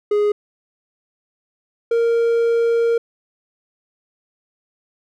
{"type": "tone pair in turn", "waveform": "triangle", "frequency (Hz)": [415.3, 464.6], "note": ["G#4", "A#4"], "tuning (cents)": [0, -6], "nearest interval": "major second", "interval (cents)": 194, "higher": "second", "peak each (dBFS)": -12, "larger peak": "neither", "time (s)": [[0.11, 0.32], [1.91, 2.98]], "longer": "second", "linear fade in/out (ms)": 5, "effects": []}